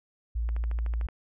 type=tone; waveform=sine; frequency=57 Hz; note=A#1; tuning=38 cents flat; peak=-26 dBFS; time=0.35-1.07 s; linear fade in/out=10 ms
type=click train; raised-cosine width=0.5 ms; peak=-28 dBFS; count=9; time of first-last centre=0.49-1.087 s; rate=13.4 Hz
effects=none